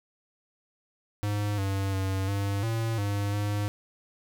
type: tone with pitch steps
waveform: square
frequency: 103.4 / 97.5 / 95.8 / 99.9 / 113.5 / 101.4 / 103.1 Hz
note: G#2 / G2 / G2 / G2 / A#2 / G#2 / G#2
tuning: -7 / -9 / -39 / +33 / -46 / -41 / -12 cents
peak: -27 dBFS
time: 1.23-3.68 s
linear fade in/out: 0 ms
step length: 350 ms
effects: none